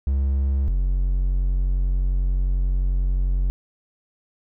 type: tone pair in turn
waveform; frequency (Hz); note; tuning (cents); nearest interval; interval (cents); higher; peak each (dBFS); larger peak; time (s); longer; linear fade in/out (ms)
triangle; 68 / 45.66; C#2 / F#1; -33 / -22; perfect fifth; 689; first; -16 / -16; neither; 0.07-0.68 / 0.68-3.5; second; 0
effects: none